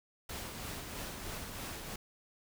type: noise with tremolo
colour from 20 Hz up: pink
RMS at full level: -41 dBFS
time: 0.29-1.96 s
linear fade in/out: 5 ms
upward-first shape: triangle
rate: 3.1 Hz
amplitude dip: 40%
effects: none